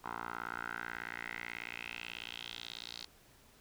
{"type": "tone with band-pass filter sweep", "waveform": "10% pulse", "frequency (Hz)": 58.27, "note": "A#1", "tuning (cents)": 0, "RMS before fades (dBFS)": -44, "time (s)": [0.04, 3.05], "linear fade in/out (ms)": 5, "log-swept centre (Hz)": [1100, 4300], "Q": 4.1, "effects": ["pink hiss -63 dBFS RMS until 3.6 s"]}